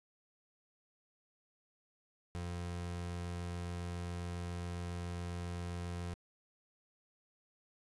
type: tone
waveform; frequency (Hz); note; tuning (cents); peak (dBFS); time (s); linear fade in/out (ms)
30% pulse; 87.31; F2; 0; -36; 2.35-6.14; 0
effects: resampled to 24000 Hz + 11-bit